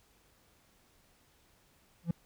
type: tone with exponential growth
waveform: triangle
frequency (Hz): 168.6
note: E3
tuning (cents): +39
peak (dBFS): -22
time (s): 2.03-2.11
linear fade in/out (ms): 5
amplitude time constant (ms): 16
effects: pink hiss -67 dBFS RMS until 2.25 s